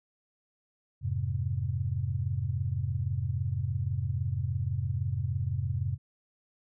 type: chord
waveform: sine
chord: F minor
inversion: none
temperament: just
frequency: 87.31 / 104.77 / 130.96 Hz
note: F2 / Ab2 / C3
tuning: 0 / +16 / +2 cents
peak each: -33 / -32 / -32 dBFS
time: 1.01-5.98 s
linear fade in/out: 50 ms
effects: none